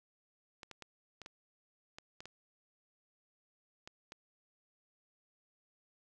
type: clicks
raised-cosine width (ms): 0.2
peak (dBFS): -30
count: 10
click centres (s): 0.632 / 0.713 / 0.823 / 1.217 / 1.261 / 1.985 / 2.205 / 2.256 / 3.875 / 4.121
effects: none